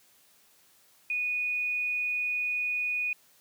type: tone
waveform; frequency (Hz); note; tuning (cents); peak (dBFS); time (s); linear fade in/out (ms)
sine; 2475; D#7; -10; -27; 1.1-3.13; 2
effects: white hiss -62 dBFS RMS until 3.4 s + high-pass 80 Hz 12 dB/octave